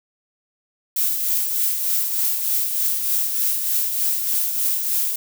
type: noise with tremolo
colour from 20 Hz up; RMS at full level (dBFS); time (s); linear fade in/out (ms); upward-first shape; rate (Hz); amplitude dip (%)
violet; -19; 0.96-5.16; 5; triangle; 3.3; 50
effects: none